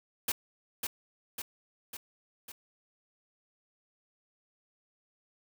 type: noise with echo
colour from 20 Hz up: white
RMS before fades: -30 dBFS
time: 0.28-0.32 s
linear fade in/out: 5 ms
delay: 550 ms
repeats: 4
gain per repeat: -4 dB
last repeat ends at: 2.52 s
effects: none